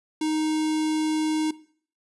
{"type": "tone with notch filter", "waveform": "square", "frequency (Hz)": 311.1, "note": "D#4", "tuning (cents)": 0, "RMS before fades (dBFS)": -25, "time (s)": [0.21, 1.51], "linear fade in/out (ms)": 5, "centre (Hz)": 1400, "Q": 1.6, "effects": ["noise-tail reverb RT60 0.5 s tail -18 dB re dry", "resampled to 24000 Hz"]}